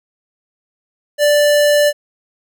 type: tone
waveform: square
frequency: 587.3 Hz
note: D5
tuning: in tune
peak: -10 dBFS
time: 1.18-1.93 s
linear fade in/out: 50 ms
effects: none